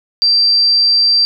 sine tone, 4699 Hz, D8, in tune, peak -8 dBFS, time 0.22-1.25 s, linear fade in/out 0 ms, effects none

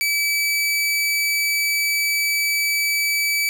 sawtooth tone, 2300 Hz, D7, 37 cents flat, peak -15 dBFS, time 0.01-3.49 s, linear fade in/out 0 ms, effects none

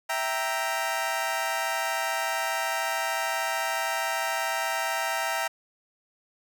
20% pulse chord, E diminished, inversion none, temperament equal, 659.3 / 784 / 932.3 Hz, E5 / G5 / Bb5, 0 / 0 / 0 cents, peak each -26 dBFS, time 0.09-5.48 s, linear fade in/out 10 ms, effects 9-bit

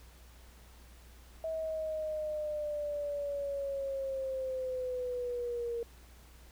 sine linear sweep, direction down, 646 to 466.2 Hz, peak -33 dBFS, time 1.44-5.83 s, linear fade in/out 2 ms, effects added 60 Hz sine -54 dBFS peak until 6.51 s + pink hiss -60 dBFS RMS until 6.51 s

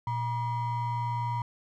triangle ring-modulated tone, 538 Hz, C5, 48 cents sharp, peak -23 dBFS, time 0.07-1.42 s, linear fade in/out 2 ms, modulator 420 Hz, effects none

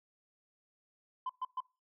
sine tone bursts, 1020 Hz, C6, 44 cents flat, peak -32 dBFS, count 3, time 1.26-1.605 s, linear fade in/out 5 ms, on 35 ms, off 120 ms, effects noise-tail reverb RT60 0.3 s tail -24 dB re dry + tanh soft clip ceiling -31 dBFS

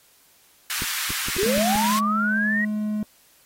pink high-pass noise, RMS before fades -28 dBFS, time 0.7-1.99 s, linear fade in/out 0 ms, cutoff 1300 Hz, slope 24 dB/octave
clicks, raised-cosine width 3 ms, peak -20 dBFS, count 7, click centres 0.821 / 1.105 / 1.285 / 1.366 / 1.432 / 1.58 / 1.756 s
sine linear sweep, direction up, 357.8 to 1924 Hz, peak -21 dBFS, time 1.38-2.65 s, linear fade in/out 5 ms
triangle tone, 211.9 Hz, G#3, 35 cents sharp, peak -21 dBFS, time 1.46-3.03 s, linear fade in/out 2 ms
effects white hiss -57 dBFS RMS until 3.45 s + AAC 48 kbps

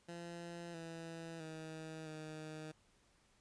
15% pulse tone with pitch steps, 171.2 / 165.1 / 158.8 / 155.6 Hz, F3 / E3 / D#3 / D#3, -34 / +3 / +36 / 0 cents, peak -40 dBFS, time 0.08-2.72 s, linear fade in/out 10 ms, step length 660 ms, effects pink hiss -72 dBFS RMS until 3.4 s + resampled to 22050 Hz

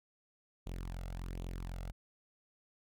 sawtooth tone with flanger, 44 Hz, F1, 14 cents sharp, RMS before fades -42 dBFS, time 0.66-1.92 s, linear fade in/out 10 ms, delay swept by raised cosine 0.29 to 1.49 ms, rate 1.3 Hz, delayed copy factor +0.65, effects none

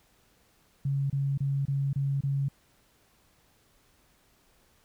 sine tone bursts, 138.59 Hz, C#3, in tune, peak -25 dBFS, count 6, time 0.85-2.485 s, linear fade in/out 5 ms, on 250 ms, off 27 ms, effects pink hiss -65 dBFS RMS until 4.84 s

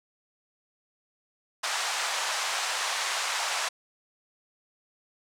pink band-pass noise, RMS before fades -30 dBFS, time 1.63-3.69 s, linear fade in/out 10 ms, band 740 to 8400 Hz, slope 24 dB/octave, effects none

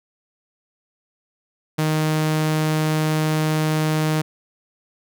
sawtooth tone, 155.5 Hz, D#3, 1 cent flat, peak -14 dBFS, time 1.78-4.22 s, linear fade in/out 10 ms, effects none

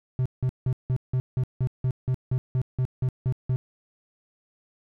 triangle tone bursts, 128.1 Hz, C3, 36 cents flat, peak -19 dBFS, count 15, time 0.19-3.56 s, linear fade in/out 0 ms, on 66 ms, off 170 ms, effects none

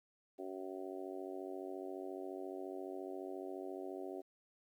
harmonic tone, 94.4 Hz, F#2, 35 cents sharp, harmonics 3 / 4 / 5 / 6 / 7 / 8, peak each -49 / -45 / -55 / -52 / -51 / -54 dBFS, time 0.38-4.22 s, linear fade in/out 20 ms, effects 12-bit

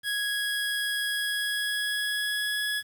25% pulse tone with pitch glide, 1661.2 to 1683.4 Hz, G#6 to G#6, 0 to +23 cents, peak -23 dBFS, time 0.03-2.83 s, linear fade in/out 50 ms, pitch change +23 cents, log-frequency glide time 1.08-2.68 s, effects 9-bit

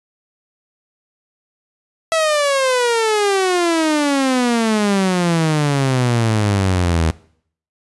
sawtooth exponential sweep, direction down, 658 to 78.7 Hz, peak -10 dBFS, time 2.12-7.11 s, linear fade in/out 0 ms, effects noise-tail reverb RT60 0.6 s tail -21 dB re dry + resampled to 24000 Hz

